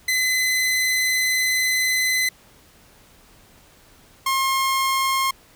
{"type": "tone pair in turn", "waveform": "sawtooth", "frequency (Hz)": [2028, 1070.3], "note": ["B6", "C6"], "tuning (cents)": [45, 39], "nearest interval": "major seventh", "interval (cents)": 1106, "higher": "first", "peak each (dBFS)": [-15, -15], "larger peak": "neither", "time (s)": [[0.08, 2.29], [4.26, 5.31]], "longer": "first", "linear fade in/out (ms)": 5, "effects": ["pink hiss -52 dBFS RMS until 5.55 s"]}